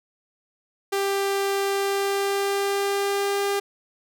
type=tone with pitch glide; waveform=sawtooth; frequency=395.1 to 400.4 Hz; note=G4 to G4; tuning=+14 to +37 cents; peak=-18 dBFS; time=0.92-3.6 s; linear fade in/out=10 ms; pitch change=+23 cents; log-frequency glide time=1.63-3.45 s; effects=none